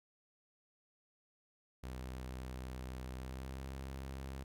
sawtooth tone with pitch glide, 63.8 to 66.74 Hz, C2 to C2, -43 to +35 cents, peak -39 dBFS, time 1.83-4.44 s, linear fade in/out 10 ms, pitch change +78 cents, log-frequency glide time 3.14-3.66 s, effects none

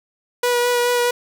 sawtooth tone with vibrato, 486 Hz, B4, 28 cents flat, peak -12 dBFS, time 0.43-1.11 s, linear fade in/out 5 ms, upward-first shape sine, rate 4.7 Hz, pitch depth 14 cents each way, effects none

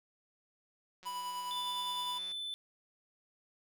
click train, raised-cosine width 0.2 ms, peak -38 dBFS, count 238, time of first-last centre 1.03-2.318 s, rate 184 Hz
square tone with tremolo, 987.8 Hz, B5, in tune, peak -37 dBFS, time 1.05-2.19 s, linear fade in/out 20 ms, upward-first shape sine, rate 9.8 Hz, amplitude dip 30%
triangle tone, 3514 Hz, A7, 3 cents flat, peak -36 dBFS, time 1.51-2.54 s, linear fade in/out 0 ms
effects none

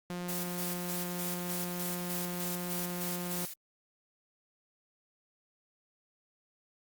sawtooth tone, 177.2 Hz, F3, 25 cents sharp, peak -32 dBFS, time 0.1-3.45 s, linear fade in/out 0 ms
blue noise with tremolo, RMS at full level -37 dBFS, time 0.28-3.54 s, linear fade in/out 10 ms, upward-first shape square, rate 3.3 Hz, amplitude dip 50%
effects Opus 48 kbps

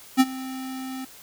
square tone with ADSR envelope, 261.6 Hz, C4, in tune, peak -12 dBFS, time 0.17-1.05 s, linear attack 33 ms, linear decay 41 ms, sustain -20 dB, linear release 7 ms, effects white hiss -47 dBFS RMS until 1.22 s

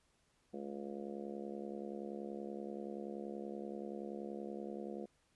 harmonic tone, 70.5 Hz, C#2, 30 cents sharp, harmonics 3 / 4 / 5 / 6 / 7 / 8 / 9 / 10, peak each -46 / -56 / -47 / -52 / -49 / -54 / -59 / -55 dBFS, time 0.53-5.06 s, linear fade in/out 10 ms, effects pink hiss -75 dBFS RMS until 5.35 s + resampled to 24000 Hz

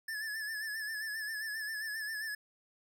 square tone with vibrato, 1738 Hz, A6, 22 cents flat, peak -37 dBFS, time 0.08-2.35 s, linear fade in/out 5 ms, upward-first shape sine, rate 7.5 Hz, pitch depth 59 cents each way, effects none

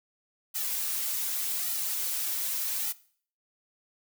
blue noise with flanger, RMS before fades -31 dBFS, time 0.54-2.93 s, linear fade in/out 20 ms, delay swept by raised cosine 1.8 to 6.2 ms, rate 0.85 Hz, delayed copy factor -0.75, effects noise-tail reverb RT60 0.5 s tail -19 dB re dry

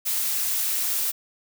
blue noise, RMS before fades -25 dBFS, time 0.05-1.12 s, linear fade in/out 20 ms, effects none

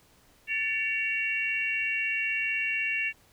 sine tone cluster, 1759 / 2258 / 2742 Hz, A6 / C#7 / F7, -1 / +31 / -32 cents, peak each -33 / -31 / -29 dBFS, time 0.47-3.13 s, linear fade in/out 50 ms, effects pink hiss -61 dBFS RMS until 3.32 s

